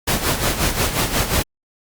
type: noise with tremolo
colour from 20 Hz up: pink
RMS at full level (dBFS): -17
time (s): 0.07-1.43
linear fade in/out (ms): 10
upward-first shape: sine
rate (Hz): 5.6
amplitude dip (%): 65
effects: Opus 48 kbps